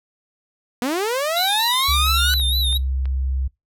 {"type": "linear sweep", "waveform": "sawtooth", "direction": "up", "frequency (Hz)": [233.1, 1505], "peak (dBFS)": -16, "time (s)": [0.82, 2.34], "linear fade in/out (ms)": 0}
{"type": "tone with vibrato", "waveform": "square", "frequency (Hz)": 3795, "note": "A#7", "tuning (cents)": 30, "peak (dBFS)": -20, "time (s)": [1.36, 2.78], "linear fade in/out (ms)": 10, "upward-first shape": "sine", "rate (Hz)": 4.3, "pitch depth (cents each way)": 93}
{"type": "click train", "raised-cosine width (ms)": 0.3, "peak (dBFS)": -24, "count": 5, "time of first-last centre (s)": [1.74, 3.056], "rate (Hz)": 3.04}
{"type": "tone with pitch glide", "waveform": "sine", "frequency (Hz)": [69.3, 65.98], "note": ["C#2", "C2"], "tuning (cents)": [0, 15], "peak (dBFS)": -19, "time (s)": [1.88, 3.48], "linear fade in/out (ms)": 10, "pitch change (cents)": -85, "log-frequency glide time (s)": [2.14, 2.55]}
{"effects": ["noise-tail reverb RT60 0.2 s tail -24 dB re dry"]}